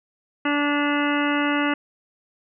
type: harmonic tone with a mistuned harmonic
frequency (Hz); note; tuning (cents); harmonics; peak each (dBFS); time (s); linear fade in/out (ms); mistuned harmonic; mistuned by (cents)
290.4; D4; -19; 1 / 2 / 3 / 4 / 5 / 6 / 7 / 9 / 10; -22 / -30 / -30 / -29 / -28 / -32 / -30 / -32 / -34; 0.45-1.74; 5; 10; -23
effects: none